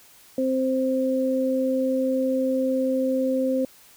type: tone pair together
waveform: sine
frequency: 261.6 / 523.7 Hz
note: C4 / C5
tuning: 0 / +1 cents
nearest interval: octave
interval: 1201 cents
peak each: -23 dBFS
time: 0.38-3.65 s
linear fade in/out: 2 ms
effects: white hiss -52 dBFS RMS until 3.96 s